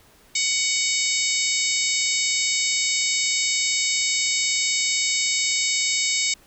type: harmonic tone with a mistuned harmonic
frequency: 746 Hz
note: F#5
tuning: 14 cents sharp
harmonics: 3 / 4 / 5 / 6 / 7 / 8 / 9 / 10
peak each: -26 / -32 / -28 / -30 / -29 / -31 / -30 / -26 dBFS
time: 0.35-6.34 s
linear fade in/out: 5 ms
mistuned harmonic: 10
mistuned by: +37 cents
effects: pink hiss -54 dBFS RMS until 6.46 s